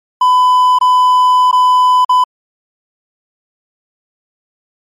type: tone with dropouts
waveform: triangle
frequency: 1003 Hz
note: B5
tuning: 26 cents sharp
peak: -4 dBFS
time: 0.21-2.24 s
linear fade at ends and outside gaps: 5 ms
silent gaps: 0.787-0.811 / 1.514-1.527 / 2.048-2.093 s
effects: MP3 64 kbps